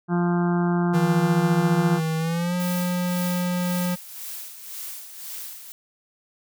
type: harmonic tone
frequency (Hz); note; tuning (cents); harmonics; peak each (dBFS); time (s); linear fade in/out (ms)
174.6; F3; 0; 1 / 2 / 4 / 5 / 6 / 7 / 8 / 9; -20 / -26 / -32 / -34 / -36 / -37 / -38 / -39; 0.08-2.01; 50
type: tone with pitch glide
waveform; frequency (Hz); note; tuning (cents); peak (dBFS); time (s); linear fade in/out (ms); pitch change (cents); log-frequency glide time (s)
square; 160 to 178.56; D#3 to F3; +49 to +39; -23; 0.93-3.96; 20; +190; 2.18-2.55
type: noise with tremolo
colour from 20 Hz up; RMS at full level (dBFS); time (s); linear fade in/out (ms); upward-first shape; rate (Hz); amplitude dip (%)
blue; -34; 2.6-5.72; 0; sine; 1.9; 60
effects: none